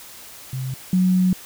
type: tone pair in turn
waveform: sine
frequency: 130.81 / 184.1 Hz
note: C3 / F#3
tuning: 0 / -8 cents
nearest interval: tritone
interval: 592 cents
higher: second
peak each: -24 / -14 dBFS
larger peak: second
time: 0.53-0.74 / 0.93-1.33 s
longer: second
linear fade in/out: 2 ms
effects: white hiss -41 dBFS RMS until 1.45 s